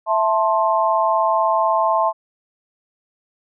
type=chord; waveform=sine; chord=A minor; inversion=second; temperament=just; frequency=660 / 880 / 1056 Hz; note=E5 / A5 / C6; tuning=+2 / 0 / +16 cents; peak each=-19 dBFS; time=0.06-2.13 s; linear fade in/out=50 ms; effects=none